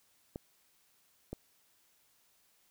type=clicks; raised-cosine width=2 ms; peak=-26 dBFS; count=2; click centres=0.359 / 1.33 s; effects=white hiss -70 dBFS RMS until 2.7 s